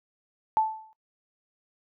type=tone with exponential decay; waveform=sine; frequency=876 Hz; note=A5; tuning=8 cents flat; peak=-17 dBFS; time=0.57-0.93 s; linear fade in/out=0 ms; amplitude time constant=78 ms; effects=noise-tail reverb RT60 0.1 s tail -17 dB re dry